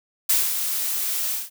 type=noise with ADSR envelope; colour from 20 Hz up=blue; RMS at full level=-18 dBFS; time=0.29-1.5 s; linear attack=9 ms; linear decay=200 ms; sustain=-7 dB; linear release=170 ms; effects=none